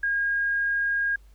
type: tone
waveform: sine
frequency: 1627 Hz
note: G#6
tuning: 36 cents flat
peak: -22 dBFS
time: 0.03-1.16 s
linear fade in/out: 5 ms
effects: added 50 Hz sine -49 dBFS peak until 1.34 s + pink hiss -65 dBFS RMS until 1.34 s